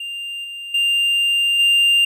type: tone with level steps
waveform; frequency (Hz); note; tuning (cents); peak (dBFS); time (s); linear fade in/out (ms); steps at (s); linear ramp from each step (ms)
triangle; 2794; F7; 0; -24 / -27 / -13 / -10; 0-2.05; 5; 0.44 / 0.74 / 1.59; 5
effects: none